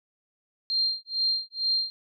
sine tone with tremolo, 4186 Hz, C8, in tune, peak -21 dBFS, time 0.7-1.9 s, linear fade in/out 0 ms, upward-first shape sine, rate 2.2 Hz, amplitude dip 100%, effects none

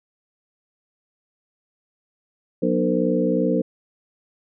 sine tone cluster, 181.7 / 241.5 / 304.1 / 454.7 / 515 Hz, F#3 / B3 / D#4 / A#4 / C5, -31 / -39 / -40 / -43 / -28 cents, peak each -24 dBFS, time 2.62-3.62 s, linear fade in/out 10 ms, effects none

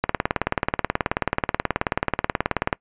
click train, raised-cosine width 0.5 ms, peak -4 dBFS, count 51, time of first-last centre 0.04-2.728 s, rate 18.6 Hz, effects noise-tail reverb RT60 0.1 s tail -23 dB re dry + resampled to 8000 Hz

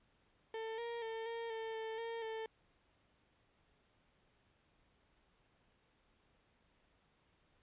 35% pulse tone with pitch steps, 446.1 / 468.8 / 448.9 / 461.6 / 447.3 / 444.3 / 459.6 / 444.1 Hz, A4 / A#4 / A4 / A#4 / A4 / A4 / A#4 / A4, +24 / +10 / +35 / -17 / +28 / +17 / -25 / +16 cents, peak -39 dBFS, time 0.54-2.46 s, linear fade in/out 2 ms, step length 240 ms, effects pink hiss -74 dBFS RMS until 7.62 s + resampled to 8000 Hz

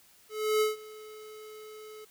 square tone with ADSR envelope, 430 Hz, A4, 40 cents flat, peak -23 dBFS, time 0.29-2.05 s, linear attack 320 ms, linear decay 150 ms, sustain -22 dB, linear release 8 ms, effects white hiss -60 dBFS RMS until 2.1 s

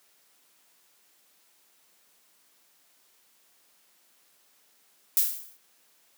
violet noise with exponential decay, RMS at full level -19 dBFS, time 5.17-5.57 s, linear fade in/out 1 ms, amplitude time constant 86 ms, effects white hiss -64 dBFS RMS until 6.17 s + high-pass 200 Hz 12 dB/octave

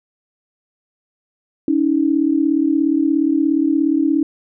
sine tone pair together, 282.2 / 319.2 Hz, C#4 / D#4, +31 / +44 cents, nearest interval major second, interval 213 cents, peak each -16 dBFS, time 1.68-4.23 s, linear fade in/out 2 ms, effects none

